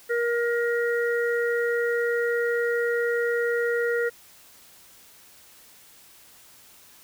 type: harmonic tone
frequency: 472.4 Hz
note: A#4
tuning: 23 cents sharp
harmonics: 1 / 3 / 4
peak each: -23 / -30 / -30 dBFS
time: 0.09-4.1 s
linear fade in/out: 20 ms
effects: white hiss -52 dBFS RMS until 7.03 s